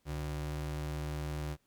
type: ring-modulated tone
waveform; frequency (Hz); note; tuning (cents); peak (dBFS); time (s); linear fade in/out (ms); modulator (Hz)
square; 108.5; A2; -24; -33; 0.05-1.57; 50; 39.8
effects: pink hiss -75 dBFS RMS until 1.66 s